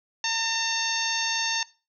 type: harmonic tone with a mistuned harmonic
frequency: 906 Hz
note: A#5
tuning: 50 cents flat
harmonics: 1 / 2 / 3 / 4 / 5 / 6 / 7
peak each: -32 / -32 / -32 / -32 / -32 / -32 / -32 dBFS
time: 0.24-1.63 s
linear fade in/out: 2 ms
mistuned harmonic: 5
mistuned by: -18 cents
effects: noise-tail reverb RT60 0.3 s tail -19 dB re dry